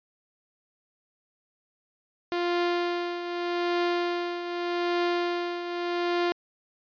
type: tone with tremolo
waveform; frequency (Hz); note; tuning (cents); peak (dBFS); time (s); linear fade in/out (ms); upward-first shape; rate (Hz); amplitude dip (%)
sawtooth; 349.2; F4; 0; -19; 2.32-6.32; 0; triangle; 0.83; 65
effects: resampled to 11025 Hz